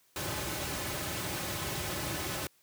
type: noise with comb filter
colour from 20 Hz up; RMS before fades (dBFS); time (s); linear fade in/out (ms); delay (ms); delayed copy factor
pink; -35; 0.16-2.47; 2; 4.3; -0.5
effects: white hiss -67 dBFS RMS until 2.62 s + high-pass 80 Hz 12 dB/octave